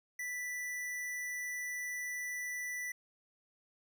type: tone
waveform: square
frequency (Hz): 1975.5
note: B6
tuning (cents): 0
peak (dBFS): -38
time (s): 0.19-2.92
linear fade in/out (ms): 5
effects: none